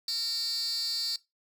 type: tone with high-pass filter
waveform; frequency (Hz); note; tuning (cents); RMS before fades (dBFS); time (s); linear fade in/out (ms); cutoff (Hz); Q
15% pulse; 458; A#4; -31; -32; 0.08-1.16; 2; 4500; 8.2
effects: noise-tail reverb RT60 0.2 s tail -18 dB re dry